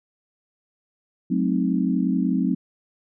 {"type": "chord", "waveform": "sine", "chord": "F# diminished seventh", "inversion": "none", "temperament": "equal with one note detuned", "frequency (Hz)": [185, 216.3, 261.6, 311.1], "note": ["F#3", "A3", "C4", "Eb4"], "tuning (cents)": [0, -29, 0, 0], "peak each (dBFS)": [-23, -26, -23, -28], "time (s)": [1.3, 2.55], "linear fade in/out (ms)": 10, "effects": []}